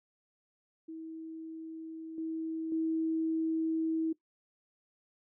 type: tone with level steps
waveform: sine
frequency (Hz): 322.2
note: E4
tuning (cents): -39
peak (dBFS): -40 / -33 / -28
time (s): 0.88-4.13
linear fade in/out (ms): 10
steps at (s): 2.18 / 2.72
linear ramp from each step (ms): 2
effects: noise-tail reverb RT60 0.1 s tail -19 dB re dry